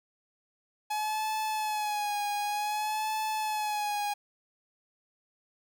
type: tone with vibrato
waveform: 45% pulse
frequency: 845 Hz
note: G#5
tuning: 30 cents sharp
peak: -29 dBFS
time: 0.9-4.14 s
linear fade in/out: 10 ms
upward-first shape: sine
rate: 0.54 Hz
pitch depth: 46 cents each way
effects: none